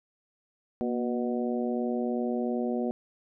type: harmonic tone with a mistuned harmonic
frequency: 122.8 Hz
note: B2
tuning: 9 cents flat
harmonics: 2 / 3 / 4 / 5 / 6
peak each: -29 / -33 / -35 / -37 / -39 dBFS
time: 0.81-2.91 s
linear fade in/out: 0 ms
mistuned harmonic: 2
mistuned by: -52 cents
effects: none